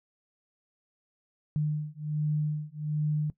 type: beating tone pair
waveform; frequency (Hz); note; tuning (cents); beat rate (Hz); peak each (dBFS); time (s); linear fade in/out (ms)
sine; 150.5 / 151.8; D3 / D#3; +43 / -42; 1.3; -30 / -30; 1.56-3.3; 0
effects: noise-tail reverb RT60 0.1 s tail -18 dB re dry